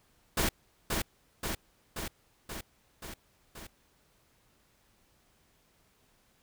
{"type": "noise with echo", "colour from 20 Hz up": "pink", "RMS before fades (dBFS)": -28, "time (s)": [0.37, 0.49], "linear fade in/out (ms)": 5, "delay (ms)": 530, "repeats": 6, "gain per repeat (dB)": -3, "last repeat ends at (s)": 3.67, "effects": ["pink hiss -68 dBFS RMS until 6.42 s"]}